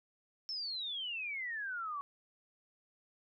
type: exponential sweep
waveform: sine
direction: down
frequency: 5400 to 1108.7 Hz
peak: -37 dBFS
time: 0.49-2.01 s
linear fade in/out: 0 ms
effects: none